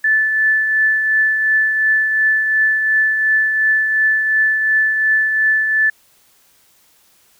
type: tone with tremolo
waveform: sine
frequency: 1748 Hz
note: A6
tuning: 12 cents flat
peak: -10 dBFS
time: 0.04-5.9 s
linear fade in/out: 5 ms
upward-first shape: triangle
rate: 2.8 Hz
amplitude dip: 45%
effects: white hiss -54 dBFS RMS until 7.39 s